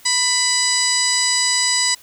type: harmonic tone with a mistuned harmonic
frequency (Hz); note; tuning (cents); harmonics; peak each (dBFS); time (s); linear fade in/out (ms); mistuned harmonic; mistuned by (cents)
987.8; B5; 0; 1 / 2 / 3 / 4 / 5 / 6 / 7 / 8 / 9; -28 / -23 / -30 / -25 / -20 / -28 / -31 / -20 / -31; 0.05-1.95; 10; 2; +17
effects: white hiss -47 dBFS RMS until 2.02 s